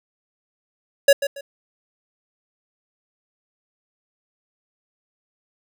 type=tone with echo; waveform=square; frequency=560 Hz; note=C#5; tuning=18 cents sharp; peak=-9 dBFS; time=1.08-1.13 s; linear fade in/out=5 ms; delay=140 ms; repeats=2; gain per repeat=-12 dB; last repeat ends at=1.41 s; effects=none